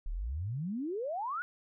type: exponential sweep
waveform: sine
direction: up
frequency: 32.72 to 1500 Hz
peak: -33 dBFS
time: 0.06-1.42 s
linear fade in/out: 0 ms
effects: none